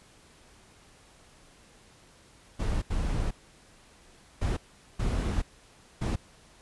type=noise bursts at uneven times; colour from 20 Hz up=brown; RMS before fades=-28 dBFS; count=5; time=2.59-2.82 / 2.9-3.31 / 4.41-4.57 / 4.99-5.42 / 6.01-6.16 s; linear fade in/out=10 ms; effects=pink hiss -57 dBFS RMS until 6.61 s + resampled to 24000 Hz